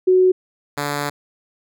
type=tone pair in turn; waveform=sine / 5% pulse; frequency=370 / 144.85 Hz; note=F#4 / D3; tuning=0 / -24 cents; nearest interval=octave + major third; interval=1624 cents; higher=first; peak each=-10 dBFS; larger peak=neither; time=0.07-0.32 / 0.77-1.1 s; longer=second; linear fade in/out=10 ms; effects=none